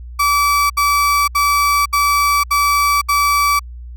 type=tone bursts; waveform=35% pulse; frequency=1153 Hz; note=D6; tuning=32 cents flat; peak=-10 dBFS; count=6; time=0.19-3.595 s; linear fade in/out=10 ms; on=510 ms; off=69 ms; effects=added 60 Hz sine -29 dBFS peak until 3.96 s